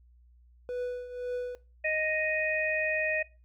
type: tone with tremolo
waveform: triangle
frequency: 493.9 Hz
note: B4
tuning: in tune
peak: -27 dBFS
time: 0.69-1.55 s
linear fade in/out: 0 ms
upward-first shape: triangle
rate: 1.9 Hz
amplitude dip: 75%
type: harmonic tone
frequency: 622.3 Hz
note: D#5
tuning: in tune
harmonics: 1 / 3 / 4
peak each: -31 / -31 / -31 dBFS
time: 1.84-3.23 s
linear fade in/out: 10 ms
effects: noise-tail reverb RT60 0.3 s tail -20 dB re dry + added 60 Hz sine -56 dBFS peak until 3.44 s